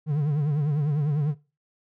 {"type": "tone with vibrato", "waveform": "triangle", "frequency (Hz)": 147.5, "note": "D3", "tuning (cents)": 8, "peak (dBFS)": -19, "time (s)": [0.06, 1.35], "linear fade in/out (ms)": 50, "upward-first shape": "triangle", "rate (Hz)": 10, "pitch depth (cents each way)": 120, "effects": ["noise-tail reverb RT60 0.3 s tail -19 dB re dry"]}